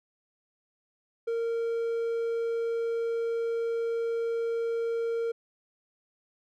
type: tone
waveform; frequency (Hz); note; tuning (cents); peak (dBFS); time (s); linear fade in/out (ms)
triangle; 461.6; A#4; -17; -25; 1.27-5.32; 10
effects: none